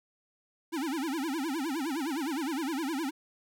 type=tone with vibrato; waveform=square; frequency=296.3 Hz; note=D4; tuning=15 cents sharp; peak=-31 dBFS; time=0.72-3.11 s; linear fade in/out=20 ms; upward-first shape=sine; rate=9.7 Hz; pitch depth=240 cents each way; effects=none

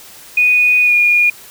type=tone with pitch glide; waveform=sine; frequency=2474 to 2434 Hz; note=D#7 to D#7; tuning=-10 to -39 cents; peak=-8 dBFS; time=0.37-1.3 s; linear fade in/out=5 ms; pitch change=-29 cents; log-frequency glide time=0.84-0.94 s; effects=white hiss -38 dBFS RMS until 1.5 s

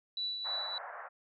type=tone with tremolo; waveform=sine; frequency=3951 Hz; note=B7; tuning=in tune; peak=-32 dBFS; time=0.17-0.78 s; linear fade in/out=2 ms; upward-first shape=triangle; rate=3.4 Hz; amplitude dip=50%
type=band-pass noise; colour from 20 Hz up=pink; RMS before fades=-45 dBFS; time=0.44-1.09 s; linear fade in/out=20 ms; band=590 to 1800 Hz; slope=48 dB/octave
effects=none

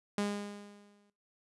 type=tone with exponential decay; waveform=sawtooth; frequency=204.4 Hz; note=G#3; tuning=27 cents flat; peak=-25 dBFS; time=0.18-1.1 s; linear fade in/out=2 ms; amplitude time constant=200 ms; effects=noise-tail reverb RT60 0.3 s tail -20 dB re dry + resampled to 24000 Hz

